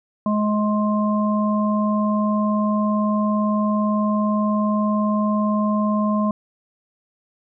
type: harmonic tone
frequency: 210.6 Hz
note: G#3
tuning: 24 cents sharp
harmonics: 1 / 3 / 5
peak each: -18 / -26 / -25 dBFS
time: 0.26-6.31 s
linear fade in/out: 2 ms
effects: none